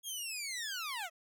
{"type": "linear sweep", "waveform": "15% pulse", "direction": "down", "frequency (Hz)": [3322, 622.3], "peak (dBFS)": -31, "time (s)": [0.03, 1.1], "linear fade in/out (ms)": 50, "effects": []}